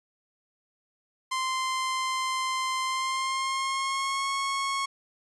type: tone with pitch glide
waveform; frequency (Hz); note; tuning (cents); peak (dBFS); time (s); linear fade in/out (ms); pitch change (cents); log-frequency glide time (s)
sawtooth; 1042 to 1096.3; C6 to C#6; -7 to -20; -23; 1.31-4.86; 10; +87; 2.83-4.3
effects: resampled to 22050 Hz